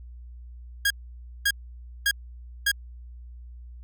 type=tone bursts; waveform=sawtooth; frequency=1634 Hz; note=G#6; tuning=29 cents flat; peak=-16 dBFS; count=4; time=0.85-2.716 s; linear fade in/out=5 ms; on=54 ms; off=550 ms; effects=added 60 Hz sine -40 dBFS peak until 3.83 s